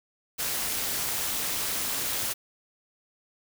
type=noise with amplitude modulation; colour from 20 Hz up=white; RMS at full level=-27 dBFS; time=0.38-2.34 s; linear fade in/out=20 ms; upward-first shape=sine; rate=230 Hz; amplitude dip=60%; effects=none